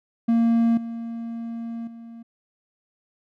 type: tone with level steps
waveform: triangle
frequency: 230.9 Hz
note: A#3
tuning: 16 cents flat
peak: -14 / -27 / -36 dBFS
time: 0.28-2.23 s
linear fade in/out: 10 ms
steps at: 0.77 / 1.87 s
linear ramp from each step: 5 ms
effects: none